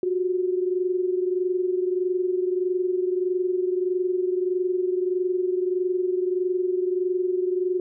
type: tone pair together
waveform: sine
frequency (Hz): 362.5 / 384.1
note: F#4 / G4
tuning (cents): -35 / -35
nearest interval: minor second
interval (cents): 100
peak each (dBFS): -22 / -28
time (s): 0.03-7.8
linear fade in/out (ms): 2
effects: none